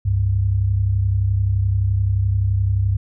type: tone pair together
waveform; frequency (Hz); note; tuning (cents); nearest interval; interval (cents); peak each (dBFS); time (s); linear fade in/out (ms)
sine; 67.69 / 99.3; C#2 / G2; -41 / +23; perfect fifth; 664; -22 / -16; 0.05-2.97; 10
effects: none